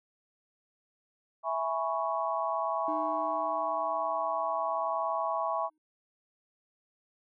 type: chord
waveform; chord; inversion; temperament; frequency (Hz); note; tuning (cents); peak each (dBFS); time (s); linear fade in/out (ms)
sine; C# minor seventh; first; equal; 659.3 / 830.6 / 987.8 / 1108.7; E5 / G#5 / B5 / C#6; 0 / 0 / 0 / 0; -33 / -35 / -35 / -33; 1.43-5.7; 50
type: tone with exponential decay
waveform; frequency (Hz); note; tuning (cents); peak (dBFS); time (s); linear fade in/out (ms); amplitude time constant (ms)
triangle; 309.5; D#4; -9; -33; 2.88-5.78; 2; 630
effects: none